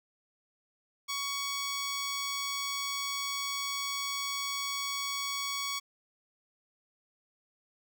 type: tone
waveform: 10% pulse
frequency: 1120 Hz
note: C#6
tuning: 18 cents sharp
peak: -24 dBFS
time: 1.08-5.8 s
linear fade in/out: 20 ms
effects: none